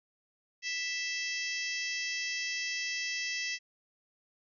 harmonic tone with a mistuned harmonic, 659.3 Hz, E5, in tune, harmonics 3 / 4 / 5 / 6 / 7 / 8 / 9 / 10, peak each -37 / -38 / -44 / -48 / -43 / -40 / -43 / -50 dBFS, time 0.62-3.59 s, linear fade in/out 50 ms, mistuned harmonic 5, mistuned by -35 cents, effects none

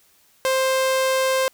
sawtooth tone, 525 Hz, C5, 6 cents sharp, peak -14 dBFS, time 0.45-1.48 s, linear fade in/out 0 ms, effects white hiss -58 dBFS RMS until 1.53 s

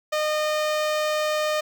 sawtooth tone with notch filter, 611 Hz, D#5, 32 cents flat, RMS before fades -24 dBFS, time 0.12-1.61 s, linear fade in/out 10 ms, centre 11000 Hz, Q 1, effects none

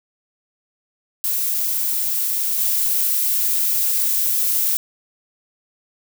violet noise with level steps, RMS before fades -21 / -19 dBFS, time 1.24-4.77 s, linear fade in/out 0 ms, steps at 2.58 s, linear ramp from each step 10 ms, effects none

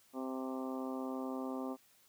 harmonic tone with a mistuned harmonic, 130.81 Hz, C3, in tune, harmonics 2 / 3 / 4 / 5 / 6 / 7 / 8 / 9, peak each -39 / -46 / -46 / -49 / -50 / -52 / -52 / -51 dBFS, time 0.13-1.77 s, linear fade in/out 50 ms, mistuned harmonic 7, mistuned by -26 cents, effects white hiss -67 dBFS RMS until 2.08 s

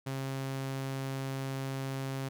sawtooth tone, 134.6 Hz, C3, 49 cents sharp, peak -30 dBFS, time 0.06-2.29 s, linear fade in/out 10 ms, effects none

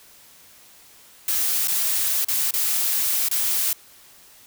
blue noise with dropouts, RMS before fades -22 dBFS, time 1.28-3.73 s, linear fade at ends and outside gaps 2 ms, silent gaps 1.674-1.681 / 2.247-2.284 / 2.509-2.538 / 3.286-3.312 s, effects white hiss -50 dBFS RMS until 4.46 s

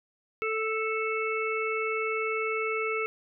harmonic tone, 440 Hz, A4, in tune, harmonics 1 / 3 / 5 / 6, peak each -30 / -33 / -33 / -36 dBFS, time 0.42-3.06 s, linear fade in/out 0 ms, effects none

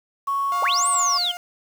sine tone, 1108.7 Hz, C#6, in tune, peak -20 dBFS, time 0.27-1.18 s, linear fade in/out 10 ms
sawtooth tone with tremolo, 707 Hz, F5, 21 cents sharp, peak -26 dBFS, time 0.52-1.37 s, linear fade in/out 0 ms, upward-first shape triangle, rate 4.7 Hz, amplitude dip 30%
sine linear two-way sweep, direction up then down, 349.2 to 8780 to 2933 Hz, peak -20 dBFS, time 0.62-1.32 s, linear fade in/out 10 ms, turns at 0.88 s
effects 7-bit

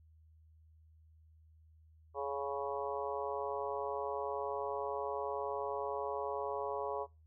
harmonic tone with a mistuned harmonic, 140 Hz, C#3, 18 cents sharp, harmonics 3 / 4 / 5 / 6 / 7 / 8, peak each -40 / -41 / -44 / -45 / -43 / -45 dBFS, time 2.14-7.07 s, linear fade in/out 50 ms, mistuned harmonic 8, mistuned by -17 cents, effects noise-tail reverb RT60 0.3 s tail -24 dB re dry + added 79 Hz sine -60 dBFS peak until 7.26 s

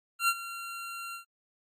25% pulse tone with ADSR envelope, 1375 Hz, F6, 27 cents flat, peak -18 dBFS, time 0.19-1.25 s, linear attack 93 ms, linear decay 53 ms, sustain -16 dB, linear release 110 ms, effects AAC 48 kbps

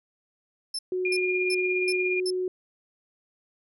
35% pulse tone bursts, 5274 Hz, E8, in tune, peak -26 dBFS, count 5, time 0.74-2.305 s, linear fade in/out 5 ms, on 49 ms, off 330 ms
sine tone, 367.5 Hz, F#4, 12 cents flat, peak -25 dBFS, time 0.92-2.48 s, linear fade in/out 2 ms
sine tone with tremolo, 2419 Hz, D#7, 49 cents flat, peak -24 dBFS, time 1.05-2.2 s, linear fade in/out 2 ms, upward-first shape triangle, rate 17 Hz, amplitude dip 50%
effects none

